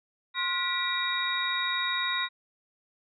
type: tone cluster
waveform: sine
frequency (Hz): 1056 / 1435 / 1955 / 2372 / 3776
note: C6 / F6 / B6 / D7 / A#7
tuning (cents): +16 / +47 / -18 / +17 / +22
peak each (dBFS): -33 / -35 / -32 / -38 / -30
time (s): 0.34-2.29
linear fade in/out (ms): 50
effects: none